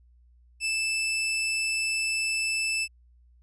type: tone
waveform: sawtooth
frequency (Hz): 2637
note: E7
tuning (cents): 0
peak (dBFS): -22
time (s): 0.6-2.88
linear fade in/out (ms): 50
effects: added 60 Hz sine -55 dBFS peak until 3.42 s + resampled to 24000 Hz